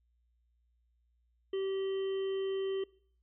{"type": "harmonic tone with a mistuned harmonic", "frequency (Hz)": 386.5, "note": "G4", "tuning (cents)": -24, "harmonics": [1, 3, 5, 7, 8], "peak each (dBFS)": [-31, -53, -54, -58, -49], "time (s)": [1.53, 2.84], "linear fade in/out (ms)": 5, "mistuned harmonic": 7, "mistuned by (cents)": 26, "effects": ["noise-tail reverb RT60 0.6 s tail -23 dB re dry", "added 59 Hz sine -70 dBFS peak until 3.22 s"]}